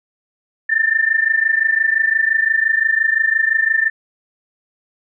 sine tone pair together, 1774 / 1799.8 Hz, A6 / A6, +14 / +39 cents, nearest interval unison, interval 25 cents, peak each -16 dBFS, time 0.69-3.9 s, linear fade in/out 10 ms, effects none

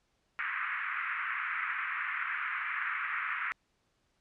pink band-pass noise, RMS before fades -35 dBFS, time 0.39-3.52 s, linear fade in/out 0 ms, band 1200 to 2300 Hz, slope 48 dB/octave, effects pink hiss -75 dBFS RMS until 4.2 s + low-pass 7000 Hz 12 dB/octave

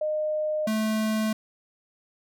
sine / square tone pair in turn, 613 / 217.5 Hz, D#5 / A3, -26 / -20 cents, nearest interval octave + tritone, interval 1794 cents, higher first, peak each -24 dBFS, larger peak neither, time 0.01-0.67 / 0.67-1.33 s, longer neither, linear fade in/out 5 ms, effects none

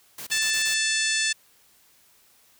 white noise bursts, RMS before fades -37 dBFS, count 5, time 0.18-0.741 s, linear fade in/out 5 ms, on 89 ms, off 29 ms
harmonic tone, 880 Hz, A5, in tune, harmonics 2 / 3 / 4 / 5 / 6 / 7 / 8 / 9 / 10, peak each -27 / -29 / -30 / -31 / -32 / -32 / -33 / -34 / -34 dBFS, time 0.31-1.33 s, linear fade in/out 10 ms
effects white hiss -59 dBFS RMS until 2.59 s

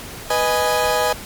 30% pulse chord, G# minor, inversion first, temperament equal, 493.9 / 622.3 / 830.6 Hz, B4 / D#5 / G#5, 0 / 0 / 0 cents, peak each -18 dBFS, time 0.3-1.13 s, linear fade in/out 5 ms, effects pink hiss -34 dBFS RMS until 1.25 s + MP3 96 kbps

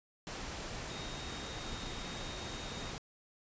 sine tone in noise, 3729 Hz, A#7, in tune, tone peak -49 dBFS, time 0.9-2.91 s, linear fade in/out 0 ms, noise pink, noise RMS -42 dBFS, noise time 0.27-2.98 s, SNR -10 dB, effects resampled to 16000 Hz

